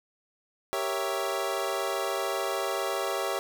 25% pulse chord, G diminished seventh, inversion none, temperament equal, 392 / 466.2 / 554.4 / 659.3 Hz, G4 / Bb4 / Db5 / Fb5, 0 / 0 / 0 / 0 cents, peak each -29 / -33 / -29 / -30 dBFS, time 0.73-3.39 s, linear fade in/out 0 ms, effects none

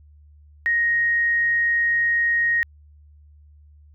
sine tone, 1872 Hz, A#6, 7 cents sharp, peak -17 dBFS, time 0.66-2.63 s, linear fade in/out 0 ms, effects added 74 Hz sine -47 dBFS peak until 3.94 s

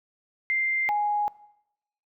sine tone pair in turn, 2093 / 830.6 Hz, C7 / G#5, 0 / 0 cents, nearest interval octave + major third, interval 1600 cents, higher first, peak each -22 dBFS, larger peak neither, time 0.5-0.89 / 0.89-1.28 s, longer neither, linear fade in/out 0 ms, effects noise-tail reverb RT60 0.8 s tail -20 dB re dry

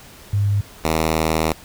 sine / 5% pulse tone pair in turn, 101.5 / 79.75 Hz, G#2 / D#2, -39 / +43 cents, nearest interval major third, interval 418 cents, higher first, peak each -15 / -6 dBFS, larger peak second, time 0.33-0.61 / 0.84-1.53 s, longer second, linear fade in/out 5 ms, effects pink hiss -43 dBFS RMS until 1.64 s

